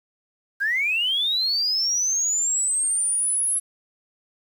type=linear sweep; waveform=sine; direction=up; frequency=1554 to 10920 Hz; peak=-19 dBFS; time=0.6-3.6 s; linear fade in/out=20 ms; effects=tanh soft clip ceiling -15 dBFS + 8-bit